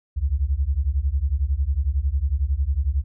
sine beating tone pair, 64 / 75 Hz, C2 / D2, -38 / +37 cents, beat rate 11 Hz, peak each -22 dBFS, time 0.16-3.04 s, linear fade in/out 20 ms, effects none

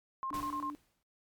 sine tone bursts, 1062 Hz, C6, 25 cents sharp, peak -34 dBFS, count 5, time 0.23-0.7 s, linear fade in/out 0 ms, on 74 ms, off 25 ms
sine tone, 293.7 Hz, D4, in tune, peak -40 dBFS, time 0.31-0.75 s, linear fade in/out 0 ms
pink noise with exponential decay, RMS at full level -43 dBFS, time 0.34-1.03 s, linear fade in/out 1 ms, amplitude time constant 150 ms
effects noise-tail reverb RT60 0.1 s tail -24 dB re dry + MP3 96 kbps

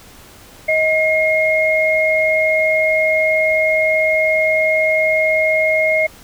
sine tone pair together, 631 / 2145 Hz, D#5 / C7, +24 / +42 cents, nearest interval octave + major sixth, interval 2118 cents, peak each -15 dBFS, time 0.68-6.07 s, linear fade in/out 10 ms, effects pink hiss -42 dBFS RMS until 6.23 s

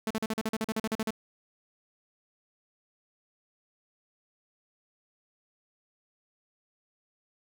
sawtooth tone bursts, 220 Hz, A3, in tune, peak -24 dBFS, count 14, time 0.07-1.106 s, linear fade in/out 2 ms, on 35 ms, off 42 ms, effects none

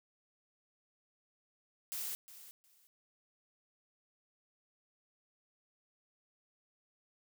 blue noise with echo, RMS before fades -40 dBFS, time 1.92-2.15 s, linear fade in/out 0 ms, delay 360 ms, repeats 2, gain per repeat -14 dB, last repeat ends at 2.87 s, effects none

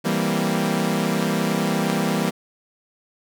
sawtooth chord, C dominant seventh, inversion first, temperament equal, 164.81 / 196 / 233.1 / 261.6 Hz, E3 / G3 / Bb3 / C4, 0 / 0 / 0 / 0 cents, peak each -21 / -20 / -21 / -26 dBFS, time 0.04-2.31 s, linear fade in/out 20 ms, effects none

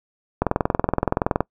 click train, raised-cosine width 1 ms, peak -4 dBFS, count 22, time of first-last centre 0.42-1.406 s, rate 21.3 Hz, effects noise-tail reverb RT60 0.1 s tail -25 dB re dry

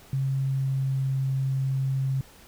sine tone with pitch glide, 134.9 to 133.97 Hz, C#3 to C3, -47 to +41 cents, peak -23 dBFS, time 0.13-2.21 s, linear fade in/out 2 ms, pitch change -12 cents, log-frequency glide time 0.37-0.98 s, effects pink hiss -52 dBFS RMS until 2.47 s

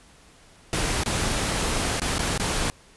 pink noise with dropouts, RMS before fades -25 dBFS, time 0.73-2.7 s, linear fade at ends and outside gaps 0 ms, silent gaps 1.035-1.06 / 1.998-2.018 / 2.182-2.192 / 2.377-2.398 s, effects pink hiss -53 dBFS RMS until 2.96 s + resampled to 24000 Hz

